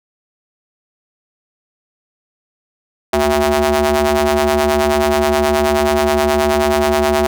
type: ring-modulated tone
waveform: sawtooth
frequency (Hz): 145.8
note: D3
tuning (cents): -12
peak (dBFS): -5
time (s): 3.13-7.27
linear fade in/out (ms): 5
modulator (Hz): 515
effects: none